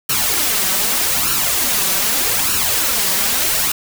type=noise with flanger; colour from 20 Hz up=white; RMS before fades=-17 dBFS; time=0.09-3.72 s; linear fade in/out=5 ms; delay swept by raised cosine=0.71 to 5.31 ms; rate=0.82 Hz; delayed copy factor=+0.65; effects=none